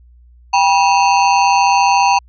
square ring-modulated tone, 882 Hz, A5, 4 cents sharp, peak -7 dBFS, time 0.53-2.19 s, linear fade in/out 10 ms, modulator 87.1 Hz, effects added 60 Hz sine -42 dBFS peak until 2.28 s + resampled to 16000 Hz

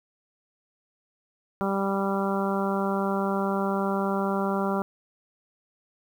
harmonic tone, 196.1 Hz, G3, 1 cent sharp, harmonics 1 / 2 / 3 / 4 / 5 / 6 / 7, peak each -27 / -30 / -32 / -33 / -34 / -35 / -35 dBFS, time 1.61-4.82 s, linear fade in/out 0 ms, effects 9-bit

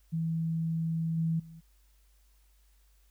sine tone with level steps, 163.1 Hz, E3, 18 cents flat, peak -28 / -26 / -46 dBFS, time 0.12-1.61 s, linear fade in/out 20 ms, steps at 1.17 / 1.39 s, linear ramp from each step 10 ms, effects added 50 Hz sine -61 dBFS peak until 3.1 s + white hiss -71 dBFS RMS until 3.1 s

